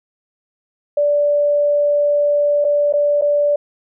sine tone with dropouts, 583 Hz, D5, 13 cents flat, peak -12 dBFS, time 0.97-3.56 s, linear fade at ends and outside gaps 5 ms, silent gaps 2.644-2.648 / 2.926-2.936 / 3.213-3.22 s, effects none

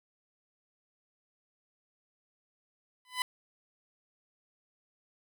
15% pulse tone with exponential growth, 1004 Hz, B5, 28 cents sharp, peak -19 dBFS, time 3.05-3.22 s, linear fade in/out 1 ms, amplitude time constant 35 ms, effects none

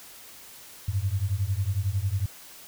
sine beating tone pair, 92.5 / 103.5 Hz, F#2 / G#2, 0 / -5 cents, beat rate 11 Hz, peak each -27 dBFS, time 0.88-2.26 s, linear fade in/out 5 ms, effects white hiss -47 dBFS RMS until 2.67 s

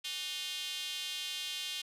square tone with high-pass filter, 165.7 Hz, E3, 9 cents sharp, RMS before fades -39 dBFS, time 0.04-1.82 s, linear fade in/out 10 ms, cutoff 3200 Hz, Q 3.3, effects resampled to 32000 Hz

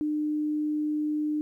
sine tone, 301.8 Hz, D4, 47 cents sharp, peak -25 dBFS, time 0.01-1.41 s, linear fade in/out 0 ms, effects 11-bit

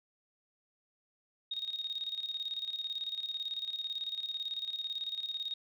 sine tone with tremolo, 3729 Hz, A#7, in tune, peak -33 dBFS, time 1.51-5.54 s, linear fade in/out 5 ms, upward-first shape square, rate 18 Hz, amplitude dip 65%, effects none

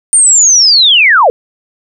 sine linear sweep, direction down, 9020 to 432.1 Hz, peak -3 dBFS, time 0.13-1.3 s, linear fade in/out 0 ms, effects none

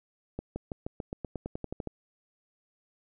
accelerating click train, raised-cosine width 2 ms, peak -21 dBFS, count 14, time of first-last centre 0.39-1.873 s, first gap 170 ms, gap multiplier 0.93, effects none

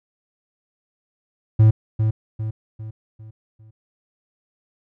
triangle tone with echo, 109.4 Hz, A2, 9 cents flat, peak -7 dBFS, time 1.59-1.71 s, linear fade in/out 10 ms, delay 400 ms, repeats 5, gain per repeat -7 dB, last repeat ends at 3.71 s, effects none

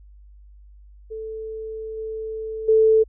sine tone with level steps, 440 Hz, A4, in tune, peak -29 / -27 / -12 dBFS, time 1.1-3.04 s, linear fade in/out 20 ms, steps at 1.97 / 2.68 s, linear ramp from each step 10 ms, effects added 50 Hz sine -44 dBFS peak until 3.08 s

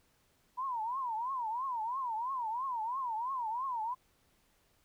sine tone with vibrato, 970 Hz, B5, 31 cents flat, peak -33 dBFS, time 0.57-3.95 s, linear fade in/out 20 ms, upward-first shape triangle, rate 3 Hz, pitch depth 230 cents each way, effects pink hiss -71 dBFS RMS until 4.84 s

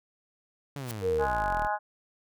sawtooth exponential sweep, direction down, 146.83 to 35.42 Hz, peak -31 dBFS, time 0.76-1.67 s, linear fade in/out 0 ms
white noise with exponential growth, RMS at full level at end -35 dBFS, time 0.82-0.91 s, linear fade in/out 0 ms, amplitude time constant 19 ms
sine tone, 466.2 Hz, A#4, in tune, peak -24 dBFS, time 1.01-1.27 s, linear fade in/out 50 ms
harmonic tone, 208.8 Hz, G#3, 10 cents sharp, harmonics 3 / 4 / 5 / 6 / 7 / 8, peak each -35 / -28 / -35 / -41 / -35 / -42 dBFS, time 1.18-1.79 s, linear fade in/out 50 ms
effects none

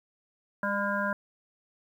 harmonic tone with a mistuned harmonic, 202.3 Hz, G#3, 45 cents flat, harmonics 1 / 3 / 5 / 7 / 8, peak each -33 / -33 / -33 / -33 / -33 dBFS, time 0.63-1.13 s, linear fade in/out 2 ms, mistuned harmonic 3, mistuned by -15 cents, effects 10-bit

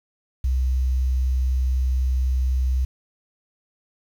sine tone with quantisation, 64 Hz, C2, 38 cents flat, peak -18 dBFS, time 0.44-2.85 s, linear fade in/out 5 ms, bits 8, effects none

